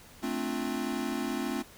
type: chord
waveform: square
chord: D minor seventh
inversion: second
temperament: equal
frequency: 220 / 261.6 / 293.7 / 349.2 Hz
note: A3 / C4 / D4 / F4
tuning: 0 / 0 / 0 / 0 cents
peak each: -37 / -35 / -38 / -38 dBFS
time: 0.22-1.63 s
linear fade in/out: 20 ms
effects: pink hiss -53 dBFS RMS until 1.77 s